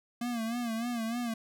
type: tone with vibrato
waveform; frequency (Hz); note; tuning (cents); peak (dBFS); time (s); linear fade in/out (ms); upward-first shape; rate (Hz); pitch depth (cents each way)
square; 233.1; A#3; 0; -32; 0.21-1.34; 5; sine; 3.3; 82
effects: none